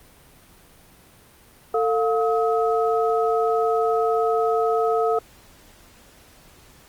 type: tone cluster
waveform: sine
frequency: 447.3 / 706 / 1275 Hz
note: A4 / F5 / D#6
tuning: +28 / +19 / +42 cents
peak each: -20 / -23 / -26 dBFS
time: 1.74-5.19 s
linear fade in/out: 5 ms
effects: pink hiss -51 dBFS RMS until 6.88 s + Opus 32 kbps